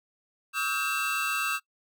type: tone cluster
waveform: square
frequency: 1135 / 1282 / 1422 / 1578 / 2683 Hz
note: C#6 / E6 / F6 / G6 / E7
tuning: +41 / -49 / +31 / +11 / +30 cents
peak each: -38 / -33 / -39 / -35 / -31 dBFS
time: 0.53-1.6 s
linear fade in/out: 50 ms
effects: noise-tail reverb RT60 0.1 s tail -23 dB re dry